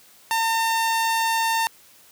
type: tone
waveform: sawtooth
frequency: 906 Hz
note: A#5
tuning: 50 cents flat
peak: -16 dBFS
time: 0.31-1.67 s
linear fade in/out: 0 ms
effects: white hiss -52 dBFS RMS until 2.11 s + high-pass 60 Hz 12 dB/octave